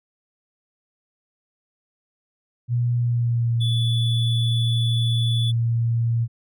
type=tone with pitch glide; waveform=sine; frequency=120.6 to 116.42 Hz; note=B2 to A#2; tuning=-41 to -2 cents; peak=-18 dBFS; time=2.68-6.28 s; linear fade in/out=50 ms; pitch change=-61 cents; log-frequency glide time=2.95-3.63 s
type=tone; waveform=triangle; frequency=3446 Hz; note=A7; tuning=37 cents flat; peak=-25 dBFS; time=3.6-5.52 s; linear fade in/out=20 ms
effects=none